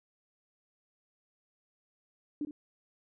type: tone with echo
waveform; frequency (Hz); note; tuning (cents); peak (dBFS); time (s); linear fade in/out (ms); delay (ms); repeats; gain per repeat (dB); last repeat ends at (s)
sine; 295.1; D4; +8; -31; 2.41-2.45; 2; 60; 1; -10; 2.51
effects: none